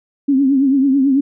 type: tone with vibrato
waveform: sine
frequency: 271.9 Hz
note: C#4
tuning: 33 cents flat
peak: -10 dBFS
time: 0.28-1.21 s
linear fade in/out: 10 ms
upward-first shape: triangle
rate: 9.1 Hz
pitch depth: 99 cents each way
effects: none